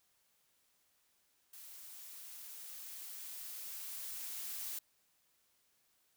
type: noise with level ramp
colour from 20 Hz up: blue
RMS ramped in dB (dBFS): -53 to -42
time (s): 1.53-4.79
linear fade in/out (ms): 5
effects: white hiss -75 dBFS RMS until 6.16 s